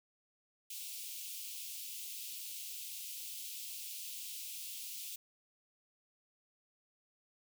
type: high-pass noise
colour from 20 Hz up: white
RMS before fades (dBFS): -45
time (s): 0.7-5.16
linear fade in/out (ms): 5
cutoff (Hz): 2500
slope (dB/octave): 48
effects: none